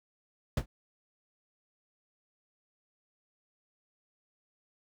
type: noise with exponential decay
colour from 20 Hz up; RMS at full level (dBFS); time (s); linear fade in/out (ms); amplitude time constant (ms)
brown; -20; 0.57-0.66; 5; 19
effects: none